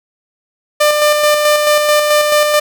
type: tone with tremolo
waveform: sawtooth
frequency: 597 Hz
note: D5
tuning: 28 cents sharp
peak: -4 dBFS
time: 0.8-2.6 s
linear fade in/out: 10 ms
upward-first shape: square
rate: 4.6 Hz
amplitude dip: 35%
effects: none